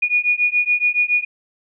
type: beating tone pair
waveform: sine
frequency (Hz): 2448 / 2455.1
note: D#7 / D#7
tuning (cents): -29 / -24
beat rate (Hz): 7.1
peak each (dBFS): -18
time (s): 0.02-1.25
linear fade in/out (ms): 10
effects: none